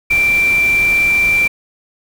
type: tone in noise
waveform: sine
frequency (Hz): 2352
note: D7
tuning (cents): +2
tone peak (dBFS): -10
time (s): 0.1-1.48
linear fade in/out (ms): 10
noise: pink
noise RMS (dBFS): -27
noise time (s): 0.1-1.48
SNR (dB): +14
effects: none